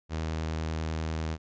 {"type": "tone with vibrato", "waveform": "sawtooth", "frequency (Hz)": 79.6, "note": "D#2", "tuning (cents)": 40, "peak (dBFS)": -26, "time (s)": [0.09, 1.38], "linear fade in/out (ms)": 50, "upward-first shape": "sine", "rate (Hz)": 10, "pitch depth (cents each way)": 10, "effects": ["resampled to 16000 Hz"]}